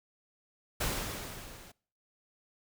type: noise with level ramp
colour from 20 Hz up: pink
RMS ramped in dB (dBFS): -31 to -53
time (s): 0.8-1.72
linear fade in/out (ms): 10
effects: noise-tail reverb RT60 0.5 s tail -25 dB re dry